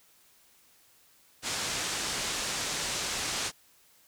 white low-pass noise, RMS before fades -33 dBFS, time 1.42-3.52 s, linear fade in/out 50 ms, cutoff 7900 Hz, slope 24 dB/octave, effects white hiss -62 dBFS RMS until 4.07 s

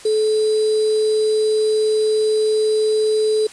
sine tone with sample-and-hold, 431.3 Hz, A4, 35 cents flat, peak -14 dBFS, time 0.05-3.47 s, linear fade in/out 5 ms, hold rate 4410 Hz, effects white hiss -40 dBFS RMS until 3.52 s + resampled to 22050 Hz

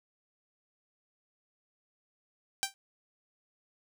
5% pulse tone with exponential decay, 784 Hz, G5, in tune, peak -13 dBFS, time 2.63-2.74 s, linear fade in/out 0 ms, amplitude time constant 22 ms, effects none

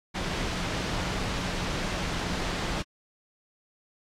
sine tone in noise, 179.2 Hz, F3, 45 cents sharp, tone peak -38 dBFS, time 0.14-2.83 s, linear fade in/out 20 ms, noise pink, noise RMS -30 dBFS, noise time 0.14-2.83 s, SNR -11 dB, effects low-pass 5000 Hz 12 dB/octave + AAC 64 kbps

